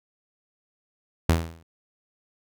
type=tone with exponential decay; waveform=sawtooth; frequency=82.41 Hz; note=E2; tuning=in tune; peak=-11 dBFS; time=1.29-1.63 s; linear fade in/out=5 ms; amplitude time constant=72 ms; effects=none